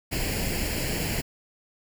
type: noise with comb filter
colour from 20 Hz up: pink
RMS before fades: -28 dBFS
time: 0.11-1.22 s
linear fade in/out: 20 ms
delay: 0.41 ms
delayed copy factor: +0.7
effects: none